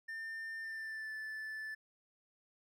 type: tone with pitch glide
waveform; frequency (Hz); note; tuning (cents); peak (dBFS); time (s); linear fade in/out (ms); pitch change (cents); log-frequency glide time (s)
triangle; 1800 to 1750.8; A6 to A6; +39 to -9; -39; 0.08-1.75; 10; -48; 0.6-1.12
effects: none